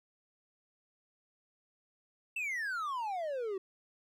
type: exponential sweep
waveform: triangle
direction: down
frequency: 2711 to 370 Hz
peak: -32 dBFS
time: 2.36-3.58 s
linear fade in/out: 5 ms
effects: none